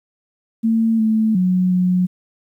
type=tone with pitch steps; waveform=sine; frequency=225.4 / 219.5 / 183.1 / 181.6 Hz; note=A3 / A3 / F#3 / F#3; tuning=+42 / -4 / -18 / -32 cents; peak=-13 dBFS; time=0.63-2.07 s; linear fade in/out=20 ms; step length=360 ms; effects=9-bit